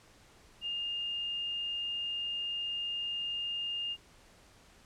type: tone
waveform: sine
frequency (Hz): 2821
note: F7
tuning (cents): +17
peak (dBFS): -33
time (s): 0.61-3.97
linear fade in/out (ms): 50
effects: pink hiss -60 dBFS RMS until 4.85 s + low-pass 9000 Hz 12 dB/octave